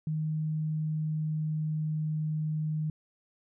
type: tone with pitch glide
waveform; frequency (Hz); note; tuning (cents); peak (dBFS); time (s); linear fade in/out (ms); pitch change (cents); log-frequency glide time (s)
sine; 155.56 to 154.66; D#3 to D#3; 0 to -10; -28; 0.07-2.9; 2; -10; 0.32-2.2
effects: none